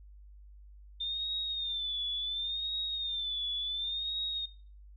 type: tone with vibrato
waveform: sine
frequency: 3597 Hz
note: A7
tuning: 37 cents sharp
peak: -32 dBFS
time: 1-4.46 s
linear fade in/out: 10 ms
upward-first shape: sine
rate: 0.7 Hz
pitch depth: 85 cents each way
effects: noise-tail reverb RT60 0.4 s tail -19 dB re dry + added 50 Hz sine -50 dBFS peak until 4.96 s